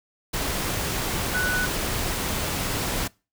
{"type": "tone in noise", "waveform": "sine", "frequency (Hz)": 1484, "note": "F#6", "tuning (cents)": 5, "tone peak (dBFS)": -23, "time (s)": [1.34, 1.66], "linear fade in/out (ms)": 10, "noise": "pink", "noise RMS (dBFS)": -27, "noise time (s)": [0.33, 3.08], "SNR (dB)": 1, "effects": ["noise-tail reverb RT60 0.3 s tail -24 dB re dry"]}